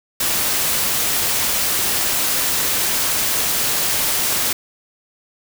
white noise, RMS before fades -19 dBFS, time 0.2-4.53 s, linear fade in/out 5 ms, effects none

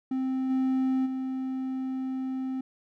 triangle tone with level steps, 261.6 Hz, C4, in tune, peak -24 / -21 / -27 dBFS, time 0.11-2.61 s, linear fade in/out 5 ms, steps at 0.49 / 1.05 s, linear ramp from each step 20 ms, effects none

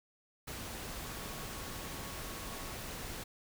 sine tone in noise, 1108.7 Hz, C#6, in tune, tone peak -54 dBFS, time 1.04-2.75 s, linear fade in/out 10 ms, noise pink, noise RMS -43 dBFS, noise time 0.47-3.24 s, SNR -14 dB, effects none

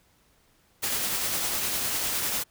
white noise with tremolo, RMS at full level -27 dBFS, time 0.82-2.44 s, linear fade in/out 20 ms, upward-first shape triangle, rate 9.9 Hz, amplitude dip 30%, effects pink hiss -64 dBFS RMS until 2.5 s

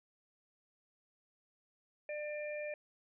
harmonic tone, 597 Hz, D5, 28 cents sharp, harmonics 1 / 3 / 4, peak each -39 / -50 / -46 dBFS, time 2.09-2.74 s, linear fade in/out 2 ms, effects none

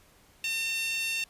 5% pulse tone with high-pass filter, 904 Hz, A5, 47 cents sharp, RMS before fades -31 dBFS, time 0.44-1.24 s, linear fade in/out 2 ms, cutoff 2600 Hz, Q 5.6, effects pink hiss -60 dBFS RMS until 1.29 s + resampled to 32000 Hz

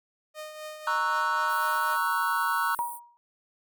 sawtooth tone with tremolo, 615 Hz, D#5, 20 cents flat, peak -32 dBFS, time 0.34-1.98 s, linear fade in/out 50 ms, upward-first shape triangle, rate 3.9 Hz, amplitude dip 55%
triangle chord, F# dominant seventh, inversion first, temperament equal, 932.3 / 1108.7 / 1318.5 / 1480 Hz, A#5 / C#6 / E6 / F#6, 0 / 0 / 0 / 0 cents, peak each -28 dBFS, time 0.87-2.75 s, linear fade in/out 2 ms
pink high-pass noise, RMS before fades -42 dBFS, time 1.47-3 s, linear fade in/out 50 ms, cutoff 8600 Hz, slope 96 dB/octave
sine tone with exponential decay, 951 Hz, A#5, 34 cents sharp, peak -23 dBFS, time 2.79-3.17 s, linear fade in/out 0 ms, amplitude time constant 82 ms
effects none

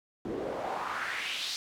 pink noise with band-pass filter sweep, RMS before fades -35 dBFS, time 0.25-1.56 s, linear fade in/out 0 ms, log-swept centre 300 to 4700 Hz, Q 2.7, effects none

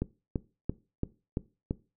click train, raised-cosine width 3 ms, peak -16 dBFS, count 6, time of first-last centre 0.02-1.709 s, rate 2.96 Hz, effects noise-tail reverb RT60 0.3 s tail -19 dB re dry

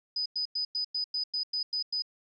sine tone bursts, 4987 Hz, D#8, 3 cents sharp, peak -28 dBFS, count 10, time 0.16-2.022 s, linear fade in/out 5 ms, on 98 ms, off 98 ms, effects none

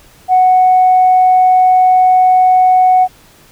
sine tone, 740 Hz, F#5, in tune, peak -4 dBFS, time 0.28-3.08 s, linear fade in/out 50 ms, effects tanh soft clip ceiling -1 dBFS + pink hiss -44 dBFS RMS until 3.51 s

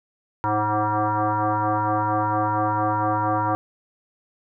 sine tone with frequency modulation, 103.83 Hz, G#2, in tune, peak -19 dBFS, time 0.44-3.55 s, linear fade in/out 0 ms, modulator 212 Hz, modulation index 5.5, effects none

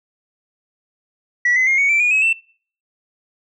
sine tone with pitch steps, 1946 / 2037 / 2132 / 2231 / 2336 / 2445 / 2559 / 2678 Hz, B6 / C7 / C7 / C#7 / D7 / D#7 / D#7 / E7, -26 / -47 / +32 / +11 / -10 / -31 / +48 / +27 cents, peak -11 dBFS, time 1.45-2.33 s, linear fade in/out 5 ms, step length 110 ms, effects noise-tail reverb RT60 0.5 s tail -26 dB re dry + tanh soft clip ceiling -10 dBFS

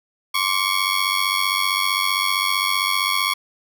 15% pulse ring-modulated tone, 1107 Hz, C#6, 3 cents flat, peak -9 dBFS, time 0.34-3.34 s, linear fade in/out 10 ms, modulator 47.7 Hz, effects none

